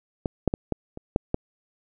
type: clicks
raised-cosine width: 2 ms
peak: -12 / -6 / -11 / -11 / -23 / -6 / -9 dBFS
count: 7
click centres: 0.258 / 0.477 / 0.539 / 0.723 / 0.974 / 1.161 / 1.344 s
effects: none